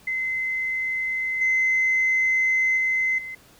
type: tone with level steps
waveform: sine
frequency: 2056 Hz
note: C7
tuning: 31 cents flat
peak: -23 / -17 / -19 / -32 dBFS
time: 0.07-3.35 s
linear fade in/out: 5 ms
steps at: 1.41 / 2.77 / 3.18 s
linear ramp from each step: 5 ms
effects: tanh soft clip ceiling -14 dBFS + pink hiss -53 dBFS RMS until 3.59 s